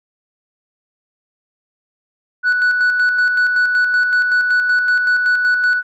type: tone with tremolo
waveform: sine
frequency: 1480 Hz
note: F#6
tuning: in tune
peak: -8 dBFS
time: 2.43-5.83 s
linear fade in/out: 50 ms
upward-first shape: square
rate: 5.3 Hz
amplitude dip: 45%
effects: tanh soft clip ceiling -10 dBFS